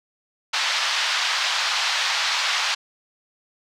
white band-pass noise, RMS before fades -23 dBFS, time 0.53-2.75 s, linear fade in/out 10 ms, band 800 to 4900 Hz, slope 24 dB/octave, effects none

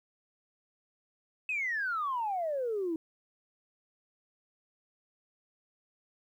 sine exponential sweep, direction down, 2603 to 313.4 Hz, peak -29 dBFS, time 1.49-2.96 s, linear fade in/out 2 ms, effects tanh soft clip ceiling -25 dBFS + 11-bit

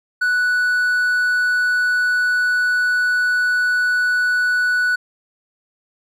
triangle tone, 1480 Hz, F#6, in tune, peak -13 dBFS, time 0.21-4.96 s, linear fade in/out 10 ms, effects none

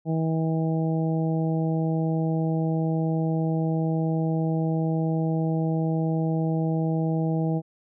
harmonic tone, 161 Hz, E3, 41 cents flat, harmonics 1 / 2 / 3 / 4 / 5, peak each -23 / -29 / -33 / -35 / -37 dBFS, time 0.05-7.62 s, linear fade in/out 50 ms, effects none

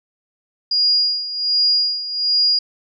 sine tone with tremolo, 4860 Hz, D#8, 42 cents flat, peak -12 dBFS, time 0.71-2.59 s, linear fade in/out 5 ms, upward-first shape sine, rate 1.3 Hz, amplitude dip 75%, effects none

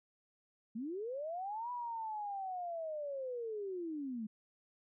sine linear two-way sweep, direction up then down, 207.7 to 987.8 to 207.7 Hz, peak -38 dBFS, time 0.75-4.27 s, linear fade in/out 10 ms, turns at 1.71 s, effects none

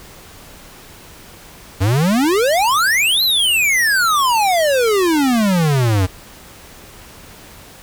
square exponential two-way sweep, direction up then down, 89 to 4186 to 89 Hz, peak -13 dBFS, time 1.8-6.07 s, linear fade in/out 20 ms, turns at 3.23 s, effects pink hiss -40 dBFS RMS until 7.82 s

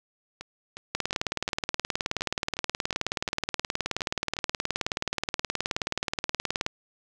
two click trains, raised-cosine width 0.2 ms, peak -9 / -21 dBFS, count 109 / 12, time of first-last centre 0.95-6.664 / 0.41-4.367 s, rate 18.9 / 2.78 Hz, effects none

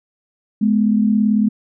sine tone pair together, 211.1 / 249.2 Hz, G#3 / B3, +29 / +16 cents, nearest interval minor third, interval 287 cents, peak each -13 / -19 dBFS, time 0.61-1.49 s, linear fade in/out 10 ms, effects none

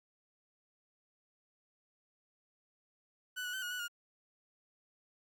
30% pulse tone with pitch steps, 1491 / 1467 / 1532 / 1447 / 1478 / 1425 Hz, F#6 / F#6 / G6 / F#6 / F#6 / F6, +13 / -15 / -40 / -39 / -2 / +34 cents, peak -35 dBFS, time 3.36-3.882 s, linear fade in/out 20 ms, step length 87 ms, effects 12-bit

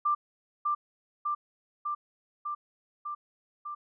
sine tone with echo, 1184 Hz, D6, 14 cents sharp, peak -23 dBFS, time 0.05-0.15 s, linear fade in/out 10 ms, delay 600 ms, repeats 6, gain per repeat -2 dB, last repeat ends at 3.75 s, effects none

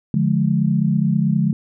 sine chord, D diminished, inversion none, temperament just, 146.83 / 176.2 / 211.4 Hz, D3 / F3 / Ab3, 0 / +16 / +31 cents, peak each -19 dBFS, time 0.14-1.53 s, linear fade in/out 2 ms, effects none

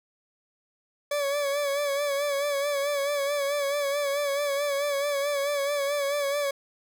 40% pulse tone with vibrato, 569 Hz, C#5, 45 cents sharp, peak -24 dBFS, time 1.11-6.51 s, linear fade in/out 5 ms, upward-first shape sine, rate 4.6 Hz, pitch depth 50 cents each way, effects none

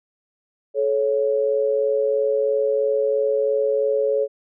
sine tone pair together, 431.4 / 554.4 Hz, A4 / C#5, -34 / 0 cents, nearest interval major third, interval 434 cents, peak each -20 dBFS, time 0.74-4.28 s, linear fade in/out 50 ms, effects none

